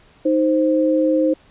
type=tone pair together; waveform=sine; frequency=312.3 / 523.3 Hz; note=D#4 / C5; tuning=+7 / 0 cents; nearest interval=major sixth; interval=893 cents; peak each=-16 / -17 dBFS; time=0.25-1.34 s; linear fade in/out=10 ms; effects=pink hiss -52 dBFS RMS until 1.5 s + resampled to 8000 Hz